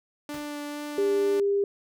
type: tone with vibrato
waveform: sawtooth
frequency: 293.7 Hz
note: D4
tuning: in tune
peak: -29 dBFS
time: 0.29-1.4 s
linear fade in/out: 2 ms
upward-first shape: sine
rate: 2.2 Hz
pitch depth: 9 cents each way
type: noise with exponential decay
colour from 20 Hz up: pink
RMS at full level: -40 dBFS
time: 0.34-0.52 s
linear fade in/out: 1 ms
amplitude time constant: 39 ms
type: tone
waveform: sine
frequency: 400.9 Hz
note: G4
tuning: 39 cents sharp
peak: -21 dBFS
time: 0.98-1.64 s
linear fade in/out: 2 ms
effects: none